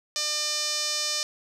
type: tone with band-pass filter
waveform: sawtooth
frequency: 600 Hz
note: D5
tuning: 37 cents sharp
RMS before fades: -28 dBFS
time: 0.16-1.23 s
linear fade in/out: 0 ms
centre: 5400 Hz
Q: 2.7
effects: none